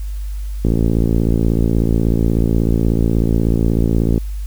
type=click train; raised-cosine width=3 ms; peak=-3 dBFS; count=200; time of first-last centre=0.65-4.178 s; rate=56.4 Hz; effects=added 50 Hz sine -21 dBFS peak until 4.46 s + white hiss -46 dBFS RMS until 4.46 s